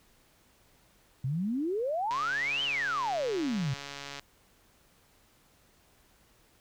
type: exponential two-way sweep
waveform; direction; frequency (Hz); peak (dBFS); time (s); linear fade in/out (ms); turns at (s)
sine; up then down; 123.47 to 3181 to 123.47; -28; 1.24-3.74; 5; 2.63
type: click train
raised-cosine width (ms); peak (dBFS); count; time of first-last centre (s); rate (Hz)
0.2; -23; 295; 2.11-4.195; 141
effects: pink hiss -64 dBFS RMS until 6.6 s